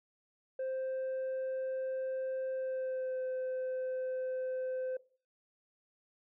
sine tone with pitch glide, 523.3 to 514.9 Hz, C5 to C5, 0 to -28 cents, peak -31 dBFS, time 0.59-4.97 s, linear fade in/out 5 ms, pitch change -28 cents, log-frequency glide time 2.53-3.21 s, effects noise-tail reverb RT60 0.4 s tail -20 dB re dry + tanh soft clip ceiling -33 dBFS

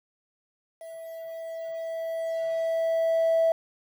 triangle tone with level ramp, 656 Hz, E5, 9 cents flat, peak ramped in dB -37 to -15 dBFS, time 0.81-3.52 s, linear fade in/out 2 ms, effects tanh soft clip ceiling -16 dBFS + 9-bit

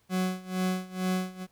40% pulse tone with tremolo, 185 Hz, F#3, in tune, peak -24 dBFS, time 0.09-1.47 s, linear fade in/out 50 ms, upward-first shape sine, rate 2.2 Hz, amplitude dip 90%, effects pink hiss -68 dBFS RMS until 1.51 s

